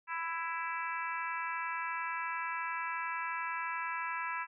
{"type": "harmonic tone", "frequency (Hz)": 331.4, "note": "E4", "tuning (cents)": 9, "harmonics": [3, 4, 5, 6, 7, 8], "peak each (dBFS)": [-38, -41, -41, -45, -44, -46], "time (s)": [0.07, 4.47], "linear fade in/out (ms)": 50, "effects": []}